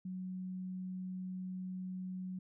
sine tone, 185 Hz, F#3, in tune, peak -39 dBFS, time 0.05-2.39 s, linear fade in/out 5 ms, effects none

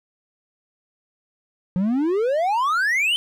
triangle exponential sweep, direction up, 174.61 to 3122 Hz, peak -16 dBFS, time 1.76-3.16 s, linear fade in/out 0 ms, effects none

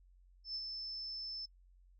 sine tone with ADSR envelope, 5274 Hz, E8, in tune, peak -37 dBFS, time 0.44-1.46 s, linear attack 110 ms, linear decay 49 ms, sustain -4 dB, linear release 10 ms, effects noise-tail reverb RT60 0.1 s tail -25 dB re dry + added 45 Hz sine -61 dBFS peak until 1.99 s

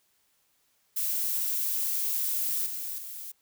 violet noise with level steps, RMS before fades -29 / -35 / -40 dBFS, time 0.96-3.32 s, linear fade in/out 10 ms, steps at 2.66 / 2.98 s, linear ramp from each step 5 ms, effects white hiss -70 dBFS RMS until 3.41 s

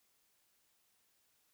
silence, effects white hiss -75 dBFS RMS until 1.53 s

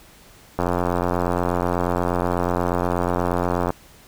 click train, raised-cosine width 1 ms, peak -7 dBFS, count 276, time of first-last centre 0.59-3.704 s, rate 88.3 Hz, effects pink hiss -49 dBFS RMS until 4.07 s

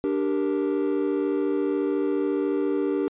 triangle chord, G minor, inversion second, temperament equal, 293.7 / 392 / 466.2 Hz, D4 / G4 / Bb4, 0 / 0 / 0 cents, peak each -23 / -23 / -27 dBFS, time 0.04-3.08 s, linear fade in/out 0 ms, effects tanh soft clip ceiling -13 dBFS + resampled to 8000 Hz

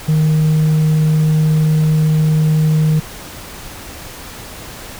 sine tone, 155.56 Hz, D#3, in tune, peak -7 dBFS, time 0.08-3 s, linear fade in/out 10 ms, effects tanh soft clip ceiling -9 dBFS + pink hiss -32 dBFS RMS until 4.99 s

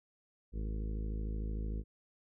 harmonic tone, 53.3 Hz, G#1, 46 cents sharp, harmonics 1 / 2 / 3 / 4 / 5 / 6 / 7 / 8 / 9, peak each -35 / -46 / -48 / -47 / -55 / -52 / -56 / -55 / -57 dBFS, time 0.52-1.84 s, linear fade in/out 50 ms, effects none

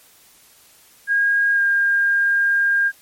sine tone with pitch glide, 1630 to 1609.4 Hz, G#6 to G6, -33 to +45 cents, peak -14 dBFS, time 1.07-2.92 s, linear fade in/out 50 ms, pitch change -22 cents, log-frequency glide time 1.53-1.61 s, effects white hiss -51 dBFS RMS until 3.01 s + MP3 64 kbps

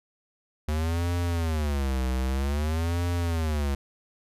square tone with vibrato, 74.7 Hz, D2, 30 cents sharp, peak -25 dBFS, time 0.68-3.75 s, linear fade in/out 5 ms, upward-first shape sine, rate 0.52 Hz, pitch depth 270 cents each way, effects resampled to 32000 Hz

